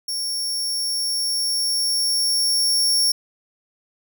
sawtooth tone with level ramp, 5490 Hz, F8, 31 cents flat, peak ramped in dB -21 to -13 dBFS, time 0.08-3.12 s, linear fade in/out 5 ms, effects none

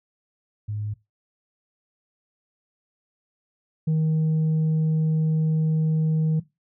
sine tone pair in turn, 105.2 / 157.62 Hz, G#2 / D#3, +23 / +23 cents, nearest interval perfect fifth, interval 700 cents, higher second, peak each -26 / -16 dBFS, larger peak second, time 0.68-0.94 / 3.87-6.4 s, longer second, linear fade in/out 10 ms, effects noise-tail reverb RT60 0.2 s tail -18 dB re dry + tanh soft clip ceiling -18 dBFS

